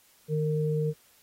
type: tone pair together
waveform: sine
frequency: 153.34 / 459.5 Hz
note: D#3 / A#4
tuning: -25 / -25 cents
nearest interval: octave + perfect fifth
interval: 1900 cents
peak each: -26 / -29 dBFS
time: 0.28-0.94 s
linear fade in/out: 50 ms
effects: white hiss -61 dBFS RMS until 1.22 s + AAC 48 kbps